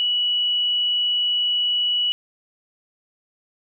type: tone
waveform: sine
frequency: 2939 Hz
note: F#7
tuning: 12 cents flat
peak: -18 dBFS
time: 0-2.12 s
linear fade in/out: 0 ms
effects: none